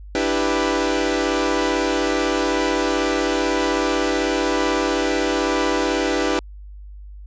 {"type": "chord", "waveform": "sawtooth", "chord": "E minor seventh", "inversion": "third", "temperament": "equal", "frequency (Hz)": [293.7, 329.6, 392, 493.9], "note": ["D4", "E4", "G4", "B4"], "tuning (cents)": [0, 0, 0, 0], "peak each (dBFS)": -20, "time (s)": [0.15, 6.39], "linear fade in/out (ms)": 0, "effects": ["added 50 Hz sine -35 dBFS peak until 7.26 s", "resampled to 16000 Hz"]}